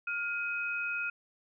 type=tone pair together; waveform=sine; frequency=1411.5 / 2523 Hz; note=F6 / D#7; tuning=+18 / +23 cents; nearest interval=minor seventh; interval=1005 cents; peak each=-34 / -34 dBFS; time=0.07-1.1 s; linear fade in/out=5 ms; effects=none